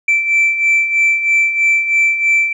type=beating tone pair; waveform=sine; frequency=2331 / 2334.1 Hz; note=D7 / D7; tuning=-14 / -11 cents; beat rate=3.1 Hz; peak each=-16 / -10 dBFS; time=0.08-2.53 s; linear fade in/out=5 ms; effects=tanh soft clip ceiling -7 dBFS